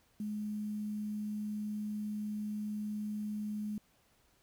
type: tone with quantisation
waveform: sine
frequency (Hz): 210.4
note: G#3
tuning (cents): +23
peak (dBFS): -35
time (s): 0.2-3.78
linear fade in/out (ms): 2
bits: 10
effects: pink hiss -70 dBFS RMS until 4.42 s